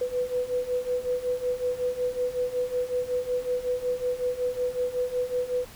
sine beating tone pair, 493.9 / 499.3 Hz, B4 / B4, 0 / +19 cents, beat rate 5.4 Hz, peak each -30 / -27 dBFS, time 0.01-5.65 s, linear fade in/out 5 ms, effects pink hiss -47 dBFS RMS until 5.75 s

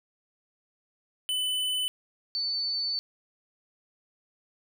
square / sine tone pair in turn, 3007 / 4505 Hz, F#7 / C#8, +27 / +27 cents, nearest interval perfect fifth, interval 700 cents, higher second, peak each -27 dBFS, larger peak neither, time 1.29-1.88 / 2.35-2.99 s, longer second, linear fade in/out 0 ms, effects none

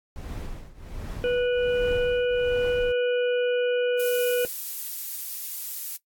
brown noise with tremolo, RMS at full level -32 dBFS, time 0.16-2.92 s, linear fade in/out 0 ms, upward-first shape triangle, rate 1.3 Hz, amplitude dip 90%
harmonic tone, 490.8 Hz, B4, 11 cents flat, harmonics 1 / 3 / 5 / 6, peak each -21 / -33 / -36 / -38 dBFS, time 1.24-4.45 s, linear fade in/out 0 ms
violet noise, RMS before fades -32 dBFS, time 3.99-5.97 s, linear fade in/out 10 ms
effects noise-tail reverb RT60 0.1 s tail -18 dB re dry + AAC 64 kbps

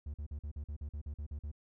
triangle tone bursts, 73.42 Hz, D2, in tune, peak -36 dBFS, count 12, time 0.06-1.515 s, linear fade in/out 5 ms, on 80 ms, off 45 ms, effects none

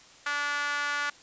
sawtooth tone with high-pass filter, 289.5 Hz, D4, 25 cents flat, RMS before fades -30 dBFS, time 0.26-1.1 s, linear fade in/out 5 ms, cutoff 1400 Hz, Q 3.3, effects white hiss -53 dBFS RMS until 1.22 s + resampled to 16000 Hz

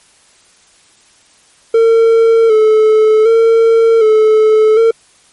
triangle tone with vibrato, 444.2 Hz, A4, 16 cents sharp, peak -3 dBFS, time 1.74-4.91 s, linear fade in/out 5 ms, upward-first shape square, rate 0.66 Hz, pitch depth 41 cents each way, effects white hiss -48 dBFS RMS until 5.32 s + MP3 48 kbps

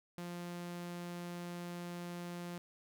sawtooth tone, 174.61 Hz, F3, in tune, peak -38 dBFS, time 0.18-2.58 s, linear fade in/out 0 ms, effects none

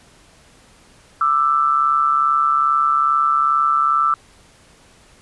sine tone pair together, 1182.6 / 1325 Hz, D6 / E6, +12 / +9 cents, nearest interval major second, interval 197 cents, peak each -18 / -15 dBFS, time 1.21-4.14 s, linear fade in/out 2 ms, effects pink hiss -50 dBFS RMS until 5.21 s + resampled to 24000 Hz

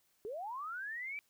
sine linear sweep, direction up, 392 to 2353 Hz, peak -39 dBFS, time 0.25-1.19 s, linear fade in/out 0 ms, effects white hiss -74 dBFS RMS until 1.29 s

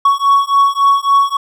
triangle beating tone pair, 1113 / 1116.6 Hz, C#6 / C#6, +7 / +12 cents, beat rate 3.6 Hz, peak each -10 dBFS, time 0.05-1.37 s, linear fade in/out 5 ms, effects none

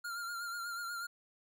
square tone with vibrato, 1396.9 Hz, F6, in tune, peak -39 dBFS, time 0.04-1.07 s, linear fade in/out 10 ms, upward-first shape sine, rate 8.2 Hz, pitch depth 41 cents each way, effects none

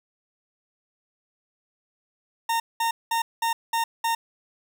40% pulse tone bursts, 918 Hz, A#5, 27 cents flat, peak -21 dBFS, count 6, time 2.49-4.15 s, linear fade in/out 5 ms, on 110 ms, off 200 ms, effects none

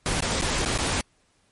pink noise with dropouts, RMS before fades -25 dBFS, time 0.06-1.01 s, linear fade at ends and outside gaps 0 ms, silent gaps 0.205-0.223 / 0.413-0.421 / 0.65-0.659 / 0.777-0.787 s, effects pink hiss -65 dBFS RMS until 1.51 s + MP3 48 kbps

